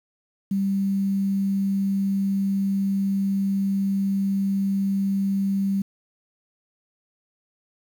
sine tone with quantisation, 196 Hz, G3, in tune, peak -20 dBFS, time 0.51-5.82 s, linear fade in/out 5 ms, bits 8, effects none

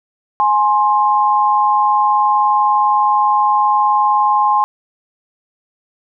sine tone pair together, 836 / 1055.4 Hz, G#5 / C6, +11 / +15 cents, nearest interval major third, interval 404 cents, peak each -13 dBFS, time 0.4-4.64 s, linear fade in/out 0 ms, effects none

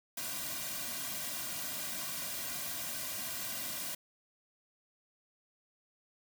white noise with comb filter, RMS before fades -39 dBFS, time 0.17-3.95 s, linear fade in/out 5 ms, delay 2.3 ms, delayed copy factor -1, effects none

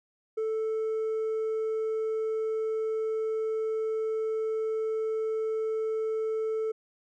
triangle tone with hard clipping, 440 Hz, A4, in tune, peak -26 dBFS, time 0.37-6.72 s, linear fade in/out 10 ms, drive 1 dB, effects none

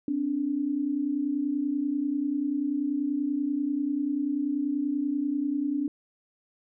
sine tone pair together, 260 / 290.3 Hz, C4 / D4, -11 / -20 cents, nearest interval major second, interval 191 cents, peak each -31 / -26 dBFS, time 0.08-5.88 s, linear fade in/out 2 ms, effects none

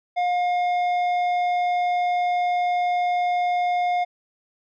triangle tone with tanh clipping, 713 Hz, F5, 36 cents sharp, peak -21 dBFS, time 0.16-4.05 s, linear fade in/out 20 ms, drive 13 dB, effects none

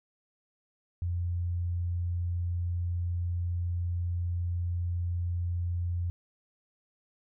sine tone, 87.31 Hz, F2, in tune, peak -28 dBFS, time 1.02-6.1 s, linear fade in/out 0 ms, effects none

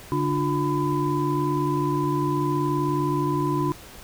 sine tone cluster, 143.1 / 296.4 / 355.7 / 1004 Hz, D3 / D4 / F4 / B5, -45 / +16 / +32 / +28 cents, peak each -26 / -26 / -27 / -27 dBFS, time 0.12-3.72 s, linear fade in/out 0 ms, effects pink hiss -44 dBFS RMS until 4.03 s

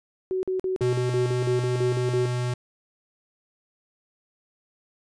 sine tone bursts, 374.1 Hz, F#4, 19 cents sharp, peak -23 dBFS, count 12, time 0.31-2.256 s, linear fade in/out 0 ms, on 120 ms, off 46 ms
square tone, 123.47 Hz, B2, in tune, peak -25 dBFS, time 0.81-2.54 s, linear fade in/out 5 ms
effects resampled to 22050 Hz

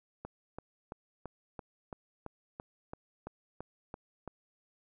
click train, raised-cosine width 1 ms, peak -27 dBFS, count 13, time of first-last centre 0.25-4.277 s, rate 2.98 Hz, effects none

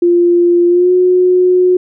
sine tone with pitch glide, 347.9 to 363.9 Hz, F4 to F#4, -7 to -29 cents, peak -6 dBFS, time 0.02-1.77 s, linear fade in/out 5 ms, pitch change +78 cents, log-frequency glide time 0.68-0.92 s, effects none

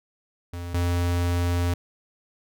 square tone pair in turn, 87 / 87.39 Hz, F2 / F2, -6 / +2 cents, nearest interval unison, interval 8 cents, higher second, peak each -32 / -22 dBFS, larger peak second, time 0.53-0.74 / 0.74-1.74 s, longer second, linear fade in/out 5 ms, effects none

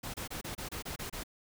pink noise bursts, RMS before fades -40 dBFS, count 9, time 0.03-1.236 s, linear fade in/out 10 ms, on 110 ms, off 27 ms, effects none

